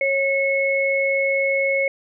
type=tone pair together; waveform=sine; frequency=547 / 2188 Hz; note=C#5 / C#7; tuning=-23 / -23 cents; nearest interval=2 octaves; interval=2400 cents; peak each=-20 dBFS; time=0.01-1.88 s; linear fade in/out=2 ms; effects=none